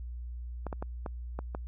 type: clicks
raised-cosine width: 1 ms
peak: -22 dBFS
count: 6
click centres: 0.667 / 0.728 / 0.825 / 1.062 / 1.39 / 1.549 s
effects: added 60 Hz sine -37 dBFS peak until 1.67 s